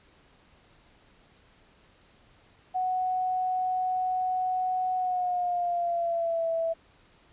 sine tone with pitch glide, 740 to 659.3 Hz, F#5 to E5, 0 to 0 cents, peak -25 dBFS, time 2.74-6.74 s, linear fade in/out 20 ms, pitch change -200 cents, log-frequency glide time 4.96-6.48 s, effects pink hiss -60 dBFS RMS until 7.32 s + resampled to 8000 Hz

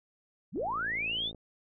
sine linear sweep, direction up, 110.5 to 3698 Hz, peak -30 dBFS, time 0.52-1.32 s, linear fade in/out 50 ms
click train, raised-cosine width 2 ms, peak -34 dBFS, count 45, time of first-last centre 0.56-1.347 s, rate 55.9 Hz
effects none

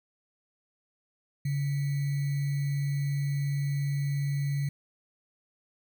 sine tone with sample-and-hold, 141.4 Hz, C#3, 35 cents sharp, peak -26 dBFS, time 1.45-4.69 s, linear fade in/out 5 ms, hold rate 2100 Hz, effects none

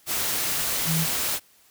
sine tone in noise, 162 Hz, E3, 30 cents flat, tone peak -23 dBFS, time 0.85-1.07 s, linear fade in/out 50 ms, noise white, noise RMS -26 dBFS, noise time 0.06-1.4 s, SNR 0 dB, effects white hiss -58 dBFS RMS until 1.7 s

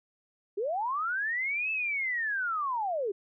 sine linear two-way sweep, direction up then down, 371.9 to 2637 to 371.9 Hz, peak -28 dBFS, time 0.57-3.12 s, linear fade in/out 10 ms, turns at 1.71 s, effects none

